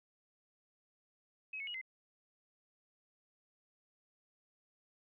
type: tone with pitch steps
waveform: sine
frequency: 2552 / 2202 / 2899 / 2066 Hz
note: D#7 / C#7 / F#7 / C7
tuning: +43 / -12 / -36 / -22 cents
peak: -40 dBFS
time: 1.53-1.814 s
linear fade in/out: 5 ms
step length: 71 ms
effects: none